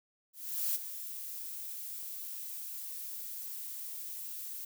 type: noise with ADSR envelope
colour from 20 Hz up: violet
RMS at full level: -31 dBFS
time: 0.33-4.65 s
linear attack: 420 ms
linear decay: 18 ms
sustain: -11 dB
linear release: 6 ms
effects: none